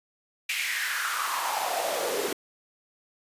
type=noise with high-pass filter sweep; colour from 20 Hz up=pink; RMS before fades=-29 dBFS; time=0.49-2.33 s; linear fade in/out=5 ms; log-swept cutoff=2500 to 380 Hz; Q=4.6; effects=resampled to 32000 Hz